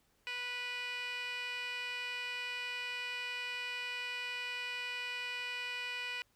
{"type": "tone with band-pass filter", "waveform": "15% pulse", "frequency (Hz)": 491.9, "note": "B4", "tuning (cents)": -7, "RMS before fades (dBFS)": -40, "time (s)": [0.27, 6.22], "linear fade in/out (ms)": 0, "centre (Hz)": 2800, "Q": 8.7, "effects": ["pink hiss -73 dBFS RMS until 6.35 s"]}